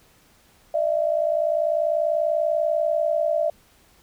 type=tone pair together; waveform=sine; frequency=606 / 666.2 Hz; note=D#5 / E5; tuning=-46 / +18 cents; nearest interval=major second; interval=164 cents; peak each=-22 dBFS; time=0.74-3.5 s; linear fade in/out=5 ms; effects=pink hiss -57 dBFS RMS until 4.02 s